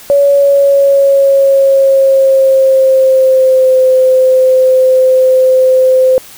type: tone with pitch glide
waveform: sine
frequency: 564 to 517.2 Hz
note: C#5 to C5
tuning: +30 to -20 cents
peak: -4 dBFS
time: 0.1-6.18 s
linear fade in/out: 0 ms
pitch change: -150 cents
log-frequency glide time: 0.23-3.8 s
effects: white hiss -34 dBFS RMS until 6.37 s